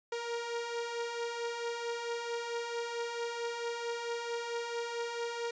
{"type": "beating tone pair", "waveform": "sawtooth", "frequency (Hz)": [466.2, 470.7], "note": ["A#4", "A#4"], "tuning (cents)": [0, 17], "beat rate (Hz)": 4.5, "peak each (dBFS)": [-38, -32], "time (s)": [0.12, 5.51], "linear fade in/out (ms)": 5, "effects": ["resampled to 16000 Hz"]}